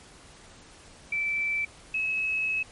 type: tone pair in turn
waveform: sine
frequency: 2326 / 2577 Hz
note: D7 / E7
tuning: -17 / -40 cents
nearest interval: major second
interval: 177 cents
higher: second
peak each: -25 dBFS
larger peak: neither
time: 1.12-1.65 / 1.94-2.63 s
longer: second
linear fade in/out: 5 ms
effects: pink hiss -51 dBFS RMS until 2.71 s + MP3 48 kbps